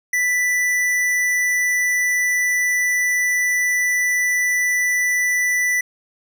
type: tone with tanh clipping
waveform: sine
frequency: 1979 Hz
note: B6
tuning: 3 cents sharp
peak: -18 dBFS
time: 0.13-5.81 s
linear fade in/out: 5 ms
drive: 16 dB
effects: none